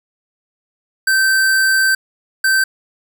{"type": "tone bursts at uneven times", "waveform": "square", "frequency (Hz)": 1552, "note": "G6", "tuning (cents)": -18, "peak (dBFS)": -12, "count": 2, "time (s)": [[1.07, 1.95], [2.44, 2.64]], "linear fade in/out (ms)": 5, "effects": []}